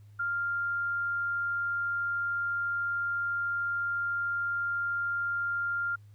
sine tone, 1396.9 Hz, F6, in tune, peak -28 dBFS, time 0.19-5.96 s, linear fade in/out 10 ms, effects added 103 Hz sine -50 dBFS peak until 6.14 s + pink hiss -71 dBFS RMS until 6.14 s

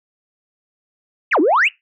sine exponential two-way sweep, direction down then up, 3075 to 280 to 3075 Hz, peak -10 dBFS, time 1.31-1.69 s, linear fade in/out 20 ms, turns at 1.4 s, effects noise-tail reverb RT60 0.2 s tail -23 dB re dry + tanh soft clip ceiling -7 dBFS

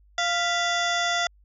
harmonic tone with a mistuned harmonic, 695 Hz, F5, 9 cents flat, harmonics 1 / 2 / 3 / 4 / 5 / 7 / 8 / 9 / 10, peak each -27 / -28 / -29 / -39 / -29 / -37 / -37 / -38 / -38 dBFS, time 0.18-1.27 s, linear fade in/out 2 ms, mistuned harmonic 3, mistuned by -92 cents, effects added 50 Hz sine -54 dBFS peak until 1.44 s

